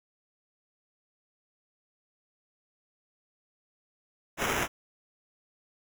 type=noise with sample-and-hold; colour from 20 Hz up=white; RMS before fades=-29 dBFS; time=4.37-4.68 s; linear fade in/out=50 ms; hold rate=4410 Hz; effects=none